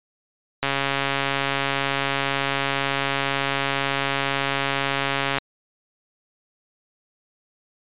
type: click train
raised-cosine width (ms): 0.3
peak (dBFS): -6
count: 657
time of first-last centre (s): 0.63-5.384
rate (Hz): 138
effects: resampled to 8000 Hz